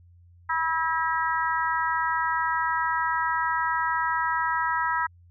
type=harmonic tone with a mistuned harmonic; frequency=324.5 Hz; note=E4; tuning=27 cents flat; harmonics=3 / 4 / 5 / 6; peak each=-26 / -28 / -30 / -32 dBFS; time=0.49-5.07 s; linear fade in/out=10 ms; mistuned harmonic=6; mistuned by=-26 cents; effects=added 87 Hz sine -51 dBFS peak until 5.3 s